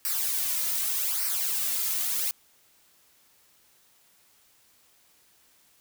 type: noise with flanger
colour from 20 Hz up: blue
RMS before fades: -28 dBFS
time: 0.05-2.31 s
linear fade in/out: 0 ms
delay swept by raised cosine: 0.28 to 2.68 ms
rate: 0.84 Hz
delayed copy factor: -0.7
effects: white hiss -62 dBFS RMS until 5.8 s